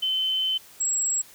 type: tone pair in turn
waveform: sine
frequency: 3062 / 7662 Hz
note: G7 / A#8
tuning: -41 / +47 cents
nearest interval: octave + major third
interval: 1588 cents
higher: second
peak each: -22 dBFS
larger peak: neither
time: 0.02-0.58 / 0.8-1.22 s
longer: first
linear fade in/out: 10 ms
effects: white hiss -50 dBFS RMS until 1.34 s